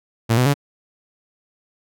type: tone with pitch steps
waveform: sawtooth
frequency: 114.6 / 125.5 / 142.3 Hz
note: A#2 / B2 / C#3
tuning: -29 / +28 / +46 cents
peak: -10 dBFS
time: 0.29-0.542 s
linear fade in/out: 20 ms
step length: 84 ms
effects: none